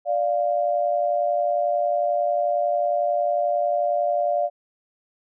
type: tone pair together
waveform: sine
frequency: 587.4 / 698.5 Hz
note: D5 / F5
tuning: 0 / 0 cents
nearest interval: minor third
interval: 300 cents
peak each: -22 dBFS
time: 0.05-4.5 s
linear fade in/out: 50 ms
effects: none